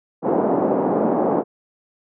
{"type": "band-pass noise", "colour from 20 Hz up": "pink", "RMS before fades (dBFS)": -19, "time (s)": [0.22, 1.44], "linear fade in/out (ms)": 50, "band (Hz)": [210, 840], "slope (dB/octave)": 24, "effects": []}